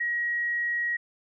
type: tone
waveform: sine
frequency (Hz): 1900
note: A#6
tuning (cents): +33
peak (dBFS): -25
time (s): 0-0.97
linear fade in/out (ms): 10
effects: none